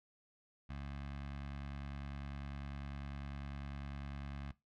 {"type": "tone with notch filter", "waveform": "15% pulse", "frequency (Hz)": 70, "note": "C#2", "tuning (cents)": 18, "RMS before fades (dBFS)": -45, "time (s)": [0.69, 4.52], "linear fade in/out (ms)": 10, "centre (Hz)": 430, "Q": 0.58, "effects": ["noise-tail reverb RT60 0.2 s tail -18 dB re dry", "low-pass 3000 Hz 12 dB/octave"]}